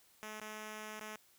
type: tone with dropouts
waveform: 5% pulse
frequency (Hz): 214.8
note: A3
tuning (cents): -41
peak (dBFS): -33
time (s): 0.23-1.16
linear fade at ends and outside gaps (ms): 0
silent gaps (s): 0.399-0.413 / 0.995-1.009
effects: white hiss -67 dBFS RMS until 1.38 s